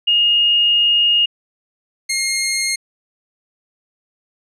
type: tone pair in turn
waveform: sine / 15% pulse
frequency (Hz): 2851 / 2136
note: F7 / C7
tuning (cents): +35 / +35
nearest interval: perfect fourth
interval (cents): 500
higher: first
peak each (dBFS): -11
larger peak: neither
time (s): 0.07-1.26 / 2.09-2.76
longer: first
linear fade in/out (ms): 10
effects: resampled to 32000 Hz